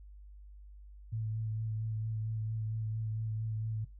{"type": "tone with vibrato", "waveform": "sine", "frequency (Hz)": 110, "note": "A2", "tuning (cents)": 0, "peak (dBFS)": -33, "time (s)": [1.12, 3.85], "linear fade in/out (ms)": 10, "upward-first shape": "sine", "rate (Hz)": 4.4, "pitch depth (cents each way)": 21, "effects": ["noise-tail reverb RT60 0.2 s tail -21 dB re dry", "added 50 Hz sine -49 dBFS peak until 3.99 s"]}